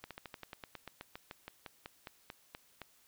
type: slowing click train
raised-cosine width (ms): 0.3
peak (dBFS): -28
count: 20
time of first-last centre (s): 0.04-2.817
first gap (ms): 67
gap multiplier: 1.08
effects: white hiss -67 dBFS RMS until 3.07 s